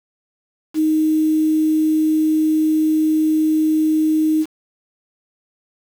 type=tone with quantisation; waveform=sine; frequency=312.1 Hz; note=D#4; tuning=5 cents sharp; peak=-13 dBFS; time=0.74-4.46 s; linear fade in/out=50 ms; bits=6; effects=none

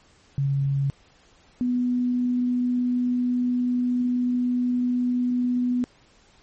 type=tone pair in turn; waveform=sine; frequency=138.6 / 247 Hz; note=C#3 / B3; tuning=0 / 0 cents; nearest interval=minor seventh; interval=1000 cents; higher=second; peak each=-20 dBFS; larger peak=neither; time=0.38-0.9 / 1.61-5.84 s; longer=second; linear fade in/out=0 ms; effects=pink hiss -57 dBFS RMS until 6.42 s + MP3 32 kbps

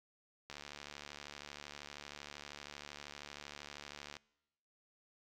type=click train; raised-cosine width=0.2 ms; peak=-29 dBFS; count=268; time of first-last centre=0.5-4.168 s; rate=72.8 Hz; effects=noise-tail reverb RT60 1.0 s tail -24 dB re dry

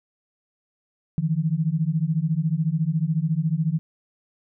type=beating tone pair; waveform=sine; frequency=152.6 / 166.6 Hz; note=D#3 / E3; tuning=-33 / +19 cents; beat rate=14 Hz; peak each=-23 dBFS; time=1.18-3.79 s; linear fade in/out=0 ms; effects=none

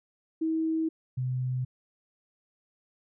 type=tone pair in turn; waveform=sine; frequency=321.1 / 127.43 Hz; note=E4 / C3; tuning=-45 / -45 cents; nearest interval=octave + major third; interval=1600 cents; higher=first; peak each=-25 / -27 dBFS; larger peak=first; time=0.41-0.89 / 1.17-1.65 s; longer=neither; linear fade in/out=10 ms; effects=none

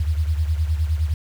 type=beating tone pair; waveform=sine; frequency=76.3 / 86 Hz; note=D#2 / F2; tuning=-33 / -26 cents; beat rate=9.7 Hz; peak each=-19 / -25 dBFS; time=0-1.14 s; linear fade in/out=5 ms; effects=7-bit

